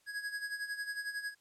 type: tone with tremolo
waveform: square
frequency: 1661.2 Hz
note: G#6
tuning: in tune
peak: -35 dBFS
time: 0.06-1.35 s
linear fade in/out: 50 ms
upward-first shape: sine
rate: 11 Hz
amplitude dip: 70%
effects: white hiss -71 dBFS RMS until 1.4 s + low-pass 10000 Hz 12 dB/octave